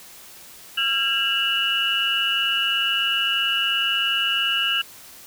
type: tone cluster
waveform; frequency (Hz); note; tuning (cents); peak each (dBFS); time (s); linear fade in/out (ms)
sine; 1364 / 1620 / 2708 / 2911; F6 / G#6 / E7 / F#7; -41 / -43 / +46 / -29; -29 / -28 / -26 / -21; 0.77-4.82; 10
effects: white hiss -44 dBFS RMS until 5.26 s